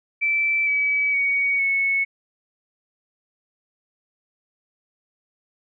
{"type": "tone with pitch steps", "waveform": "sine", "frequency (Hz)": [2326, 2285, 2244, 2204], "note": ["D7", "D7", "C#7", "C#7"], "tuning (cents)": [-17, -48, 21, -11], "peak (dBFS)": -18, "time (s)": [0.21, 2.05], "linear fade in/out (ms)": 20, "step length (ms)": 460, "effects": []}